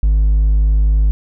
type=tone with hard clipping; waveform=sine; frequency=51.91 Hz; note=G#1; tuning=in tune; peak=-10 dBFS; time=0.03-1.11 s; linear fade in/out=0 ms; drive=2 dB; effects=none